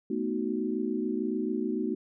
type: chord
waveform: sine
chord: B dominant seventh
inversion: third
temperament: equal with one note detuned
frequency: 220 / 246.9 / 311.1 / 372.6 Hz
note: A3 / B3 / D#4 / F#4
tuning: 0 / 0 / 0 / +12 cents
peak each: -33 dBFS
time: 0.1-1.95 s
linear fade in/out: 5 ms
effects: none